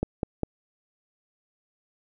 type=click train; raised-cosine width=2 ms; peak=-12 dBFS; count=3; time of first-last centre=0.03-0.433 s; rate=4.96 Hz; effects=none